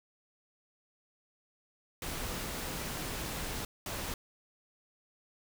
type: noise bursts at uneven times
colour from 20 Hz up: pink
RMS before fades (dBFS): -38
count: 2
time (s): 2.02-3.65 / 3.86-4.14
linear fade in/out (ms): 2
effects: none